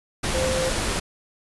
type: tone in noise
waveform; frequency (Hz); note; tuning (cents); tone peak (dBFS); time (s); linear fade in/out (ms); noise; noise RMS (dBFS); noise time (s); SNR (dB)
sine; 520; C5; -11; -23; 0.34-0.7; 10; pink; -25; 0.23-1; -1
effects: resampled to 24000 Hz